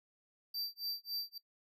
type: tone with tremolo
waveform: square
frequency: 4673 Hz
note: D8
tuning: 9 cents flat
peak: -36 dBFS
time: 0.54-1.38 s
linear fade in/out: 5 ms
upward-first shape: sine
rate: 3.6 Hz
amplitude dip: 100%
effects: noise-tail reverb RT60 0.1 s tail -19 dB re dry